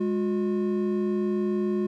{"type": "tone pair together", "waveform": "triangle", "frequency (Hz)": [206.6, 360], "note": ["G#3", "F#4"], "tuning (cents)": [-9, -47], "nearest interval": "minor seventh", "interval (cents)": 962, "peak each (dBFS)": -24, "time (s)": [0, 1.87], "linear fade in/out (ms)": 10, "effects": []}